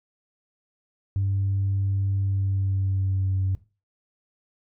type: tone with pitch glide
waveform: sine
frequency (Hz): 98 to 95.1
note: G2 to F#2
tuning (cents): 0 to +48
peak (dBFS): -20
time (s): 1.16-3.55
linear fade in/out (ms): 0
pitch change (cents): -52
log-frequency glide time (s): 2.19-3.37
effects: noise-tail reverb RT60 0.3 s tail -17 dB re dry + tanh soft clip ceiling -18 dBFS